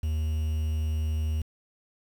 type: tone with quantisation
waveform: triangle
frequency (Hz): 77.78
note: D#2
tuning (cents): 0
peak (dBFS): -23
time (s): 0.03-1.42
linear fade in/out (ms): 5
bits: 8
effects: none